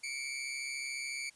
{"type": "tone pair together", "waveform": "sawtooth", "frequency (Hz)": [2188, 2322], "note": ["C#7", "D7"], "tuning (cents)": [-23, -20], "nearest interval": "minor second", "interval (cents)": 103, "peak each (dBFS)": [-38, -35], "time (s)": [0.03, 1.3], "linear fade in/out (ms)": 10, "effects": ["white hiss -63 dBFS RMS until 1.35 s", "resampled to 24000 Hz"]}